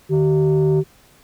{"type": "tone pair together", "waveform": "sine", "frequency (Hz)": [152.1, 383.3], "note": ["D#3", "G4"], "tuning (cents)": [-39, -39], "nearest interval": "octave + major third", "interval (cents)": 1600, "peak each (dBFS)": -14, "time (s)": [0.09, 0.84], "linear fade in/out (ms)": 50, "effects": ["tanh soft clip ceiling -10 dBFS", "pink hiss -52 dBFS RMS until 1.23 s"]}